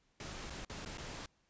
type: noise with dropouts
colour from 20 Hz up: pink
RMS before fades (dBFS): -45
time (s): 0.2-1.26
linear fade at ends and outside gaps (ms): 2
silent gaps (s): 0.499-0.504 / 0.649-0.697 / 0.85-0.859 / 0.974-0.981
effects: pink hiss -75 dBFS RMS until 1.49 s + resampled to 16000 Hz